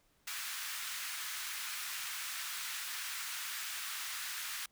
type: high-pass noise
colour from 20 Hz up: pink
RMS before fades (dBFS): -41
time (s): 0.27-4.66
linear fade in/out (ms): 5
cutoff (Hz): 1300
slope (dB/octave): 24
effects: pink hiss -72 dBFS RMS until 4.71 s